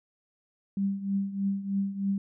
sine tone with tremolo, 197.1 Hz, G3, 10 cents sharp, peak -23 dBFS, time 0.77-2.18 s, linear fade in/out 2 ms, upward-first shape triangle, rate 3.2 Hz, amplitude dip 80%, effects none

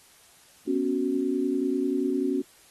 sine chord, B suspended second, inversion none, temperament equal, 246.9 / 277.2 / 370 Hz, B3 / C#4 / F#4, 0 / 0 / 0 cents, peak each -30 / -26 / -28 dBFS, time 0.67-2.42 s, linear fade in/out 10 ms, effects white hiss -56 dBFS RMS until 2.7 s + AAC 32 kbps

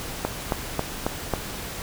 click train, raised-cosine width 1 ms, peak -8 dBFS, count 5, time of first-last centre 0.25-1.337 s, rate 3.68 Hz, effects pink hiss -34 dBFS RMS until 1.82 s

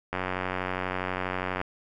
click train, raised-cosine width 0.5 ms, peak -14 dBFS, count 138, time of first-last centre 0.13-1.614 s, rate 92.3 Hz, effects none

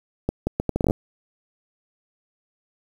accelerating click train, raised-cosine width 2 ms, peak -8 dBFS, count 11, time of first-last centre 0.29-0.909 s, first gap 180 ms, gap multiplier 0.72, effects 7-bit

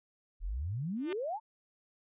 sine exponential sweep, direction up, 36.71 to 932.3 Hz, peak -33 dBFS, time 0.4-1.4 s, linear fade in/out 50 ms
5% pulse tone with exponential growth, 300 Hz, D4, 37 cents sharp, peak -26 dBFS, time 0.96-1.13 s, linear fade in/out 2 ms, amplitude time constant 36 ms
effects resampled to 8000 Hz

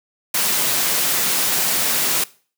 white high-pass noise, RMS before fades -19 dBFS, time 0.34-2.24 s, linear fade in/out 5 ms, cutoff 120 Hz, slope 96 dB/octave, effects noise-tail reverb RT60 0.4 s tail -20 dB re dry

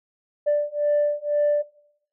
sine beating tone pair, 587.3 / 589.3 Hz, D5 / D5, 0 / +6 cents, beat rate 2 Hz, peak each -21 dBFS, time 0.46-1.63 s, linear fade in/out 20 ms, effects noise-tail reverb RT60 0.7 s tail -19 dB re dry + tanh soft clip ceiling -14 dBFS

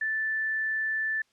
sine tone, 1759 Hz, A6, 1 cent flat, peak -26 dBFS, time 0.01-1.22 s, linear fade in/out 5 ms, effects white hiss -69 dBFS RMS until 1.32 s + low-pass 6000 Hz 12 dB/octave

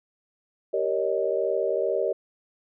sine chord, Eb dominant seventh, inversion first, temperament just, 388.9 / 466.7 / 560 / 622.3 Hz, G4 / Bb4 / Db5 / Eb5, -14 / +2 / +18 / 0 cents, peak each -28 dBFS, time 0.73-2.13 s, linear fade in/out 10 ms, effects none

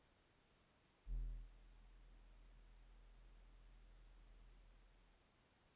triangle tone with ADSR envelope, 41.2 Hz, E1, in tune, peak -38 dBFS, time 1.06-5.35 s, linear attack 70 ms, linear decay 360 ms, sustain -22 dB, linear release 820 ms, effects pink hiss -75 dBFS RMS until 5.75 s + resampled to 8000 Hz

